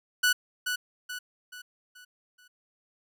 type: tone with echo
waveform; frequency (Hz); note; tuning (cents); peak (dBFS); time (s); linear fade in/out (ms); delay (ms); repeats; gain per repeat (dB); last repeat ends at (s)
sawtooth; 1480; F#6; 0; -17; 0.23-0.33; 10; 430; 5; -7; 2.48
effects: none